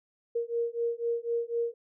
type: beating tone pair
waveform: sine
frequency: 466.2 / 470.2 Hz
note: A#4 / A#4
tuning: 0 / +15 cents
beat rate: 4 Hz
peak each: -31 dBFS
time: 0.35-1.74 s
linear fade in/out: 10 ms
effects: none